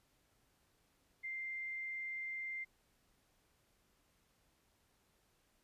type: tone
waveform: sine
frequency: 2094 Hz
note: C7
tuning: 1 cent sharp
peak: -40 dBFS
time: 1.23-2.65 s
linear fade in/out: 20 ms
effects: pink hiss -75 dBFS RMS until 5.63 s + resampled to 32000 Hz